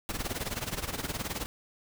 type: noise with tremolo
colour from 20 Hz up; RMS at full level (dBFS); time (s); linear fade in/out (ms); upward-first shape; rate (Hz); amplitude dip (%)
pink; -32; 0.09-1.46; 0; sine; 19; 80
effects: none